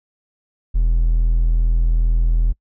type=tone; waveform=triangle; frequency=41.2 Hz; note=E1; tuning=in tune; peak=-10 dBFS; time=0.74-2.53 s; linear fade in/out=20 ms; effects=noise-tail reverb RT60 0.1 s tail -26 dB re dry + tanh soft clip ceiling -6 dBFS